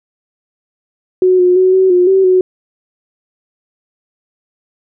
sine tone with pitch steps, 368.9 / 360.2 / 372.1 / 377.3 / 358.4 / 383.1 / 369.6 Hz, F#4 / F#4 / F#4 / F#4 / F4 / G4 / F#4, -5 / -46 / +10 / +34 / +45 / -40 / -2 cents, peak -6 dBFS, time 1.22-2.41 s, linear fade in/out 2 ms, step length 170 ms, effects none

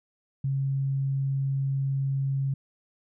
sine tone, 136.4 Hz, C#3, 28 cents flat, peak -24 dBFS, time 0.44-2.54 s, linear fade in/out 5 ms, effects none

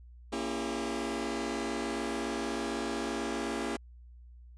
sawtooth chord, A# diminished seventh, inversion none, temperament just, 233.1 / 279.7 / 335.6 / 402.8 Hz, A#3 / C#4 / E4 / G4, 0 / +16 / +31 / +47 cents, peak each -34 dBFS, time 0.32-3.77 s, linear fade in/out 10 ms, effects added 60 Hz sine -49 dBFS peak until 4.57 s + resampled to 22050 Hz

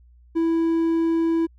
triangle tone, 329.6 Hz, E4, in tune, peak -16 dBFS, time 0.35-1.47 s, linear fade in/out 20 ms, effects added 60 Hz sine -49 dBFS peak until 1.58 s

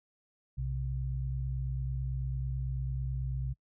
sine tone pair together, 61.74 / 130.82 Hz, B1 / C3, 0 / 0 cents, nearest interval octave + minor second, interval 1300 cents, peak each -34 / -34 dBFS, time 0.57-3.54 s, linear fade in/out 20 ms, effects noise-tail reverb RT60 0.1 s tail -26 dB re dry

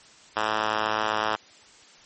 5% pulse tone with band-pass filter, 108.1 Hz, A2, 30 cents flat, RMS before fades -26 dBFS, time 0.36-1.36 s, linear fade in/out 5 ms, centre 1600 Hz, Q 0.75, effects white hiss -52 dBFS RMS until 2.05 s + MP3 32 kbps

